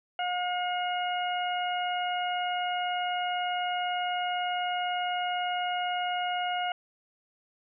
harmonic tone, 718 Hz, F5, 48 cents sharp, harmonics 1 / 2 / 3 / 4, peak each -29 / -36 / -39 / -36 dBFS, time 0.19-6.72 s, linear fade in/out 2 ms, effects none

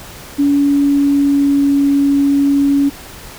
sine tone with pitch glide, 284 to 280.9 Hz, C#4 to C#4, +42 to +23 cents, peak -9 dBFS, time 0.38-2.9 s, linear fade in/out 20 ms, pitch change -19 cents, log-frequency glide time 0.51-1.75 s, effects pink hiss -34 dBFS RMS until 3.38 s

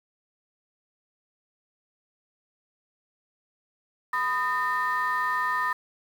sine tone cluster, 1003 / 1238 / 1815 Hz, B5 / D#6 / A#6, +26 / -9 / -47 cents, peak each -27 dBFS, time 4.13-5.73 s, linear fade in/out 5 ms, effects tanh soft clip ceiling -18 dBFS + 8-bit

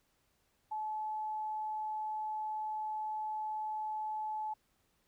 sine tone, 861 Hz, A5, 38 cents flat, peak -35 dBFS, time 0.71-4.54 s, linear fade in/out 10 ms, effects pink hiss -75 dBFS RMS until 5.07 s

